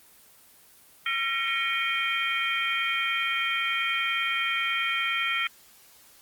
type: tone cluster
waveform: sine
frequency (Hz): 1362 / 1881 / 2220 / 2440 / 3159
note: F6 / A#6 / C#7 / D#7 / G7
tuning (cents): -44 / +15 / +2 / -34 / +13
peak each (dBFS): -31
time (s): 1.06-5.47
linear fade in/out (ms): 2
effects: white hiss -55 dBFS RMS until 6.21 s + Opus 24 kbps